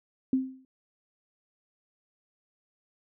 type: tone with exponential decay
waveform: sine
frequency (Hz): 261.6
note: C4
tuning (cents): 0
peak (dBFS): -19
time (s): 0.33-0.65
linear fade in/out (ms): 2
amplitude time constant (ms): 69
effects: none